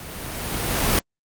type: noise with level ramp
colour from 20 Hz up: pink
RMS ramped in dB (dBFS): -37 to -18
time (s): 0-0.99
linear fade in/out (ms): 2
effects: Opus 32 kbps